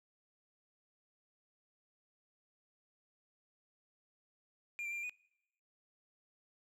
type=tone with pitch steps; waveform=triangle; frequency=2399 / 2351 / 2391 / 2373 / 2470 Hz; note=D7 / D7 / D7 / D7 / D#7; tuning=+36 / +1 / +30 / +17 / -13 cents; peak=-37 dBFS; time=4.79-5.095 s; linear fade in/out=0 ms; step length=61 ms; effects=noise-tail reverb RT60 0.9 s tail -26 dB re dry